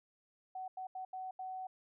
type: tone bursts at uneven times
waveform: sine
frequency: 750 Hz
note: F#5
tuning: 23 cents sharp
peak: -40 dBFS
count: 5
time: 0.55-0.68 / 0.77-0.87 / 0.95-1.05 / 1.13-1.31 / 1.39-1.67 s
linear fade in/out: 5 ms
effects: none